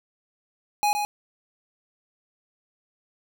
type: tone with echo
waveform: square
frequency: 830.6 Hz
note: G#5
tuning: in tune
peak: -20 dBFS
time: 0.83-0.93 s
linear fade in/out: 0 ms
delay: 120 ms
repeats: 1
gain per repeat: -5 dB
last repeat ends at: 1.05 s
effects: none